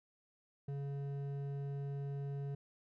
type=tone with hard clipping; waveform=triangle; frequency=140.3 Hz; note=C#3; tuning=21 cents sharp; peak=-40 dBFS; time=0.68-2.55 s; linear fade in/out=5 ms; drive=12 dB; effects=none